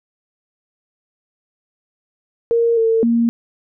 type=tone with pitch steps; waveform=sine; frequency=465.1 / 450.7 / 233.2 Hz; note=A#4 / A4 / A#3; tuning=-4 / +42 / +1 cents; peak=-12 dBFS; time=2.51-3.29 s; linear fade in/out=0 ms; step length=260 ms; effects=none